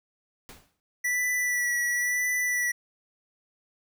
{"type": "noise with exponential decay", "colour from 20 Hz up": "pink", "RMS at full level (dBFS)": -43, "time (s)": [0.49, 0.8], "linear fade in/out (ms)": 0, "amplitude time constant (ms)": 66}
{"type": "tone with vibrato", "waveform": "square", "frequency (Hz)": 1960, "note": "B6", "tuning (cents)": -14, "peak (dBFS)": -25, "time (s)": [1.04, 2.72], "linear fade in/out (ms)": 10, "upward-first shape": "sine", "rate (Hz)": 0.97, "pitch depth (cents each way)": 23}
{"effects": []}